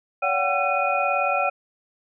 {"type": "tone cluster", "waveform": "sine", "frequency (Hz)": [568, 728, 766, 1350, 2477], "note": ["C#5", "F#5", "G5", "E6", "D#7"], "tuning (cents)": [42, -28, -40, 41, -8], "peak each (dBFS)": -26, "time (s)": [0.22, 1.5], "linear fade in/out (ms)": 10, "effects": []}